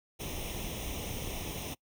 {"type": "noise with comb filter", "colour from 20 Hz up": "pink", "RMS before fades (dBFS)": -38, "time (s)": [0.19, 1.75], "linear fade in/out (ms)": 20, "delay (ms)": 0.33, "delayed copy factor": 0.75, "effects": ["noise-tail reverb RT60 0.1 s tail -24 dB re dry"]}